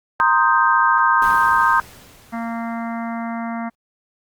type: chord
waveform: sine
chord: C minor seventh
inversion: third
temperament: equal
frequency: 932.3 / 1046.5 / 1244.5 / 1568 Hz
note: Bb5 / C6 / Eb6 / G6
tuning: 0 / 0 / 0 / 0 cents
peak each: -18 dBFS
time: 0.2-1.8 s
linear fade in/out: 0 ms
type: noise with exponential decay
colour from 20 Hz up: pink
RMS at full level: -32 dBFS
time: 1.22-3.75 s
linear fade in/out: 1 ms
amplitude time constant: 550 ms
type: harmonic tone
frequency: 230.7 Hz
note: A#3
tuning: 18 cents flat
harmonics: 1 / 3 / 4 / 5 / 6 / 7 / 8 / 9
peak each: -25 / -30 / -34 / -35 / -37 / -42 / -41 / -40 dBFS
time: 2.32-3.7 s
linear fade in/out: 20 ms
effects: Opus 48 kbps